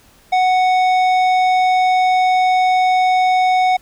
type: tone with tanh clipping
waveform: sine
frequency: 740 Hz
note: F#5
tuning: in tune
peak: -13 dBFS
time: 0.32-3.77 s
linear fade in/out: 10 ms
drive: 12 dB
effects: pink hiss -50 dBFS RMS until 3.81 s